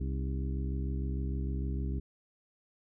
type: harmonic tone with a mistuned harmonic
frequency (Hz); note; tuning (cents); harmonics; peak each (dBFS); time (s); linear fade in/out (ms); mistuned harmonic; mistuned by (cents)
66.6; C2; +31; 1 / 2 / 3 / 4 / 5 / 6; -32 / -38 / -42 / -44 / -46 / -48; 0-2; 10; 5; -83
effects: none